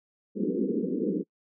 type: band-pass noise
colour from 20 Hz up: pink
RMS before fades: -28 dBFS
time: 0.35-1.24 s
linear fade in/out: 50 ms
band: 180 to 480 Hz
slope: 96 dB/octave
effects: noise-tail reverb RT60 0.1 s tail -26 dB re dry